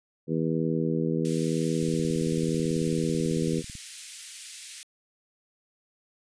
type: harmonic tone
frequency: 80.9 Hz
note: E2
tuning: 32 cents flat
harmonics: 2 / 3 / 4 / 5 / 6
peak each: -28 / -30 / -31 / -32 / -33 dBFS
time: 0.27-3.63 s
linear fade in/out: 50 ms
type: high-pass noise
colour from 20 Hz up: white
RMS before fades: -40 dBFS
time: 1.25-4.83 s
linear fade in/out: 0 ms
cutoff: 2000 Hz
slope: 24 dB/octave
type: click train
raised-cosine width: 5 ms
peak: -30 dBFS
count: 36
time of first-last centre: 1.83-3.753 s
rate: 18.2 Hz
effects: resampled to 22050 Hz